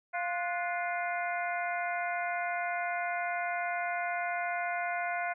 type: harmonic tone with a mistuned harmonic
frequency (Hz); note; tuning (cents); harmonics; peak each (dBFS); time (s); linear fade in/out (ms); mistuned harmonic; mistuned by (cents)
349.2; F4; 0; 2 / 3 / 4 / 5 / 6 / 7; -33 / -42 / -37 / -45 / -38 / -45; 0.13-5.34; 20; 4; +81
effects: none